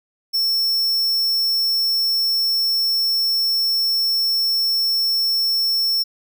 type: tone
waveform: square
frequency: 5400 Hz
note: E8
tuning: 41 cents sharp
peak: -17 dBFS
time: 0.33-6.04 s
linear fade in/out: 20 ms
effects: none